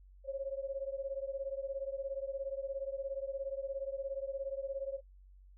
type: beating tone pair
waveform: sine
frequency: 539 / 556 Hz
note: C#5 / C#5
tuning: -49 / +5 cents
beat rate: 17 Hz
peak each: -38 / -40 dBFS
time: 0.24-5.01 s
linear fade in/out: 50 ms
effects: noise-tail reverb RT60 0.1 s tail -22 dB re dry + added 47 Hz sine -55 dBFS peak until 5.57 s